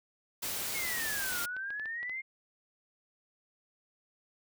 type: noise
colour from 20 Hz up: white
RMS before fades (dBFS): -36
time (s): 0.42-1.46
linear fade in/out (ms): 10
type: exponential two-way sweep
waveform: sine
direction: down then up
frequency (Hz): 2206 to 1396.9 to 2143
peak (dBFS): -35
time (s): 0.74-2.22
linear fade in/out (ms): 20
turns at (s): 1.41
type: clicks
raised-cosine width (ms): 0.3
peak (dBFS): -32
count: 11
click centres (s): 1.081 / 1.194 / 1.331 / 1.389 / 1.44 / 1.566 / 1.705 / 1.797 / 1.857 / 2.03 / 2.096
effects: none